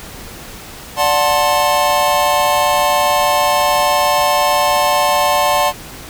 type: chord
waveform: square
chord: D dominant seventh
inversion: none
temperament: just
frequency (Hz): 587.3 / 734.2 / 881 / 1057.2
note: D5 / F#5 / A5 / C6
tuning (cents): 0 / -14 / +2 / +18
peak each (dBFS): -18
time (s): 0.96-5.73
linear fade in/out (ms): 50
effects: pink hiss -33 dBFS RMS until 6.09 s